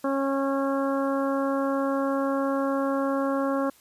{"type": "harmonic tone", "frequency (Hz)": 273.7, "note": "C#4", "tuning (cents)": -22, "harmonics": [1, 2, 3, 4, 5, 6], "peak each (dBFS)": [-26, -27, -36, -32, -36, -42], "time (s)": [0.04, 3.7], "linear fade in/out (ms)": 5, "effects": ["white hiss -57 dBFS RMS until 3.8 s", "resampled to 32000 Hz"]}